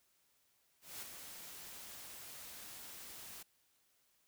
white noise with ADSR envelope, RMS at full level -45 dBFS, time 0.81-3.43 s, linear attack 210 ms, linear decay 16 ms, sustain -6 dB, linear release 8 ms, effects white hiss -75 dBFS RMS until 4.27 s

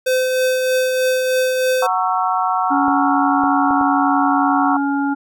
square tone with tremolo, 513 Hz, C5, 34 cents flat, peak -14 dBFS, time 0.06-1.87 s, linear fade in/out 10 ms, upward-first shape triangle, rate 3.2 Hz, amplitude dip 35%
sine chord, F# dominant seventh, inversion none, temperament just, 740 / 925 / 1110 / 1332 Hz, F#5 / A#5 / C#6 / E6, 0 / -14 / +2 / +18 cents, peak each -19 / -22 / -21 / -22 dBFS, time 1.82-4.77 s, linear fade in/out 5 ms
harmonic tone, 280.6 Hz, C#4, 21 cents sharp, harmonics 1 / 3 / 5, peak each -17 / -23 / -26 dBFS, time 2.7-5.15 s, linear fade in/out 20 ms
clicks, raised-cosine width 1 ms, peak -14 dBFS, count 4, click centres 2.882 / 3.437 / 3.708 / 3.812 s
effects none

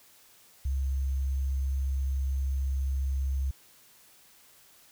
sine tone with sample-and-hold, 67.4 Hz, C#2, 48 cents flat, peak -26 dBFS, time 0.65-3.51 s, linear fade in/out 5 ms, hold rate 6300 Hz, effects white hiss -58 dBFS RMS until 4.91 s

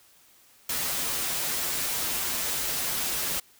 white noise with comb filter, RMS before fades -29 dBFS, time 0.69-3.4 s, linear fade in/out 5 ms, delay 9.8 ms, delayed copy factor -0.55, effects white hiss -58 dBFS RMS until 3.59 s

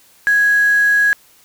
sine tone with quantisation, 1661.2 Hz, G#6, in tune, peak -10 dBFS, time 0.27-1.13 s, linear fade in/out 0 ms, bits 5, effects white hiss -50 dBFS RMS until 1.44 s

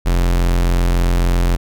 45% pulse tone, 43.65 Hz, F1, in tune, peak -12 dBFS, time 0.05-1.57 s, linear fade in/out 20 ms, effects none

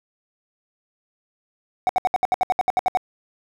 triangle tone bursts, 746 Hz, F#5, 14 cents sharp, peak -13 dBFS, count 13, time 1.87-2.972 s, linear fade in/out 0 ms, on 22 ms, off 68 ms, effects none

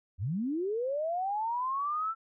sine linear sweep, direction up, 75.3 to 1348 Hz, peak -29 dBFS, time 0.18-2.15 s, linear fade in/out 50 ms, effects none

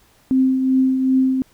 sine tone with tremolo, 261.7 Hz, C4, in tune, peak -11 dBFS, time 0.31-1.42 s, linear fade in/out 0 ms, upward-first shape triangle, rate 2.6 Hz, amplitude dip 50%, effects pink hiss -55 dBFS RMS until 1.53 s

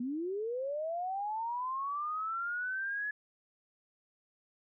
sine linear sweep, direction up, 233.1 to 1707 Hz, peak -33 dBFS, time 0-3.11 s, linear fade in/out 5 ms, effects none

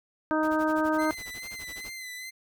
harmonic tone, 311.1 Hz, D#4, in tune, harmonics 1 / 2 / 3 / 4 / 5, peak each -26 / -29 / -31 / -32 / -33 dBFS, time 0.31-1.11 s, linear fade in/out 0 ms
pink noise with tremolo, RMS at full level -45 dBFS, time 0.43-1.92 s, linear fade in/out 0 ms, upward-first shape sine, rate 12 Hz, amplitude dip 100%
sawtooth tone with vibrato, 2039 Hz, C7, 45 cents flat, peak -34 dBFS, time 0.98-2.31 s, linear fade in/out 20 ms, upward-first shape sine, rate 2.4 Hz, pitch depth 44 cents each way
effects none

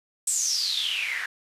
white noise with band-pass filter sweep, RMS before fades -27 dBFS, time 0.27-1.26 s, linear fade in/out 5 ms, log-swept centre 8200 to 1700 Hz, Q 9.8, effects resampled to 32000 Hz

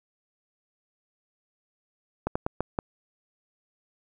slowing click train, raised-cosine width 1 ms, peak -12 dBFS, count 5, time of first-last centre 2.27-2.789 s, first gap 85 ms, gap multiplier 1.29, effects 9-bit

